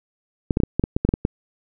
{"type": "clicks", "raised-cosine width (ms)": 3, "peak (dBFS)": -5, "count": 11, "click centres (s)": [0.508, 0.571, 0.602, 0.635, 0.796, 0.839, 0.965, 1.05, 1.09, 1.139, 1.251], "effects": []}